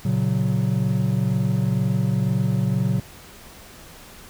triangle chord, F# major, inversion first, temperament equal, 116.54 / 138.59 / 185 Hz, A#2 / C#3 / F#3, 0 / 0 / 0 cents, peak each -21 dBFS, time 0.05-3 s, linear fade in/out 5 ms, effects pink hiss -44 dBFS RMS until 4.29 s

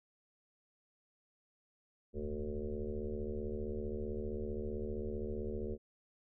sine tone with frequency modulation, 220 Hz, A3, in tune, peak -36 dBFS, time 2.13-5.78 s, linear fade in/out 50 ms, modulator 75.4 Hz, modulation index 3.6, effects none

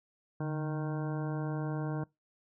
harmonic tone with a mistuned harmonic, 155 Hz, D#3, 6 cents flat, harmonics 1 / 2 / 3 / 4 / 5 / 6 / 7 / 9 / 10, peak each -33 / -39 / -43 / -45 / -47 / -49 / -50 / -52 / -53 dBFS, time 0.4-2.04 s, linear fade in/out 5 ms, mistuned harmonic 1, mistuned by -76 cents, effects noise-tail reverb RT60 0.2 s tail -23 dB re dry

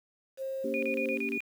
sine tone with pitch glide, 534 to 526 Hz, C5 to C5, +35 to +9 cents, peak -32 dBFS, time 0.37-1.19 s, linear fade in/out 50 ms, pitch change -26 cents, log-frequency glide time 0.71-1.02 s
sine chord, G diminished, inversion first, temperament equal with one note detuned, 233.1 / 280.6 / 392 Hz, Bb3 / Db4 / G4, 0 / +21 / 0 cents, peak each -36 dBFS, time 0.64-1.38 s, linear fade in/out 5 ms
sine tone bursts, 2447 Hz, D#7, 29 cents flat, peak -32 dBFS, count 6, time 0.74-1.405 s, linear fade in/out 0 ms, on 85 ms, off 31 ms
effects 9-bit

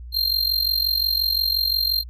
square tone with amplitude modulation, 4185 Hz, C8, in tune, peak -16 dBFS, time 0.12-2.04 s, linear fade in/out 50 ms, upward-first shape sine, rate 45.7 Hz, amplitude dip 80%, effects added 60 Hz sine -34 dBFS peak until 2.09 s

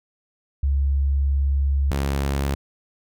sine / sawtooth tone pair in turn, 69.3 / 69.3 Hz, C#2 / C#2, 0 / 0 cents, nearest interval unison, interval 0 cents, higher neither, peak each -17 dBFS, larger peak neither, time 0.63-1.91 / 1.91-2.55 s, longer first, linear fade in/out 5 ms, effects none

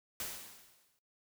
white noise with exponential decay, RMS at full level -38 dBFS, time 0.2-0.99 s, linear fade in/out 1 ms, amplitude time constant 170 ms, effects noise-tail reverb RT60 0.2 s tail -21 dB re dry

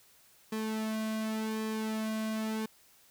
sawtooth tone with flanger, 218.8 Hz, A3, 9 cents flat, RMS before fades -34 dBFS, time 0.52-2.66 s, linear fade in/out 5 ms, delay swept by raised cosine 1.4 to 2.36 ms, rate 0.89 Hz, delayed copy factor -0.7, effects white hiss -62 dBFS RMS until 3.1 s

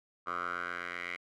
10% pulse tone with band-pass filter sweep, 87.9 Hz, F2, 12 cents sharp, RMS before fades -38 dBFS, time 0.26-1.17 s, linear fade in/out 20 ms, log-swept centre 1200 to 2100 Hz, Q 5, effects none

